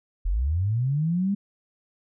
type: linear sweep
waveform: sine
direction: up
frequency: 37.84 to 204.9 Hz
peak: -21 dBFS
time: 0.25-1.35 s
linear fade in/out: 10 ms
effects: none